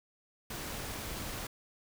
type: noise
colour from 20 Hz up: pink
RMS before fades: -40 dBFS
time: 0.5-1.47 s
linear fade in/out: 5 ms
effects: none